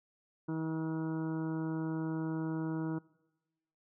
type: harmonic tone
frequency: 160 Hz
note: D#3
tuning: 49 cents sharp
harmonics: 1 / 2 / 3 / 4 / 5 / 6 / 7 / 8 / 9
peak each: -37 / -35 / -48 / -52 / -55 / -49 / -58 / -55 / -53 dBFS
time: 0.48-2.99 s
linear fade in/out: 10 ms
effects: noise-tail reverb RT60 1.0 s tail -22 dB re dry